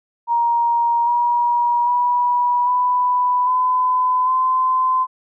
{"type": "tone with pitch steps", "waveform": "sine", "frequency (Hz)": [940, 957, 974.3, 991.9, 1009.8, 1028], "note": ["A#5", "A#5", "B5", "B5", "B5", "C6"], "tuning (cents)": [14, 45, -24, 7, 38, -31], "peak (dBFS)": -14, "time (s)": [0.27, 5.07], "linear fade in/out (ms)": 50, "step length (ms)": 800, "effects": []}